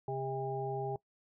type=harmonic tone with a mistuned harmonic; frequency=134.4 Hz; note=C3; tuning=47 cents sharp; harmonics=1 / 3 / 5 / 6; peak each=-39 / -38 / -45 / -39 dBFS; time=0.08-0.96 s; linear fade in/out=2 ms; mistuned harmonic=5; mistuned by=-69 cents; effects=noise-tail reverb RT60 0.1 s tail -21 dB re dry